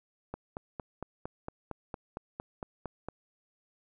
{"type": "click train", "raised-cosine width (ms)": 1, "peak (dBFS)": -23, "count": 13, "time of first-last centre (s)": [0.34, 3.086], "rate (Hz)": 4.37, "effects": []}